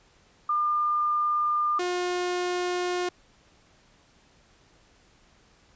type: tone pair in turn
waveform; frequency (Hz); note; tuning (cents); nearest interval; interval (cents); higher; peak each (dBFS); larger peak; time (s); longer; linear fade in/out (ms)
sine / sawtooth; 1203 / 357.7; D6 / F4; +41 / +41; octave + major sixth; 2100; first; -22; neither; 0.49-1.79 / 1.79-3.09; neither; 5
effects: pink hiss -60 dBFS RMS until 5.75 s + resampled to 16000 Hz